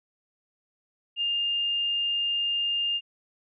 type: tone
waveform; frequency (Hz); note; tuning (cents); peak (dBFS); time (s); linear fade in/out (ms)
sine; 2812; F7; +11; -24; 1.16-3.01; 50
effects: none